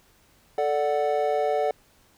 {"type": "chord", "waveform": "triangle", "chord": "D major", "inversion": "second", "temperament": "equal", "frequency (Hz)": [440, 587.3, 740], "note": ["A4", "D5", "F#5"], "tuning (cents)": [0, 0, 0], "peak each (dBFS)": -24, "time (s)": [0.58, 1.71], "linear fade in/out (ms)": 2, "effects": ["pink hiss -60 dBFS RMS until 2.17 s"]}